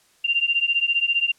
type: beating tone pair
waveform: sine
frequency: 2773 / 2788 Hz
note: F7 / F7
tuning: -13 / -4 cents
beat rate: 15 Hz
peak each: -22 / -21 dBFS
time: 0.24-1.32 s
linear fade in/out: 10 ms
effects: white hiss -59 dBFS RMS until 1.38 s + low-pass 10000 Hz 12 dB/octave